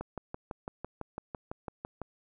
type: click train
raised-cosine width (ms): 1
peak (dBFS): -23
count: 13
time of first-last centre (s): 0.01-2.017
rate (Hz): 5.98
effects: none